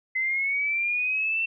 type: linear sweep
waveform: sine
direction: up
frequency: 2041 to 2700 Hz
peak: -23 dBFS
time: 0.15-1.46 s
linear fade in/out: 10 ms
effects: none